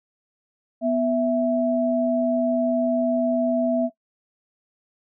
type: tone pair together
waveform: sine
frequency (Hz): 247 / 659.3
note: B3 / E5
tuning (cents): 0 / 0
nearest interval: octave + perfect fourth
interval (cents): 1700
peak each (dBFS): -22 / -20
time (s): 0.81-3.9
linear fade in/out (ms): 50
effects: noise-tail reverb RT60 0.1 s tail -18 dB re dry